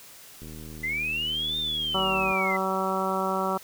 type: click train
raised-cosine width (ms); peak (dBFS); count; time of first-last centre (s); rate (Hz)
3; -30; 149; 0.42-2.317; 78
type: linear two-way sweep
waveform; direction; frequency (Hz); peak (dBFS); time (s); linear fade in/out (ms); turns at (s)
sine; up then down; 2000 to 3645 to 2000; -26; 0.83-2.57; 10; 1.58
type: harmonic tone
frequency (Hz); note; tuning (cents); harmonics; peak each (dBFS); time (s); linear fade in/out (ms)
190.2; F#3; +48; 1 / 2 / 3 / 4 / 5 / 6 / 7; -32 / -32 / -32 / -32 / -32 / -32 / -32; 1.94-3.58; 10
effects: white hiss -48 dBFS RMS until 3.63 s